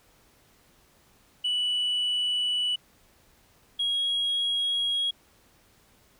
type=tone pair in turn; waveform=sine; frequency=2959 / 3299 Hz; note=F#7 / G#7; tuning=-1 / -12 cents; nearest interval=major second; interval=189 cents; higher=second; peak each=-22 dBFS; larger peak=neither; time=1.44-2.76 / 3.79-5.11 s; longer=neither; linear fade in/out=10 ms; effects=tanh soft clip ceiling -22 dBFS + pink hiss -61 dBFS RMS until 6.19 s